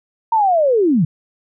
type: linear sweep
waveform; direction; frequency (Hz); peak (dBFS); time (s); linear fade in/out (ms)
sine; down; 932.3 to 138.9; -11; 0.32-1.05; 5
effects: none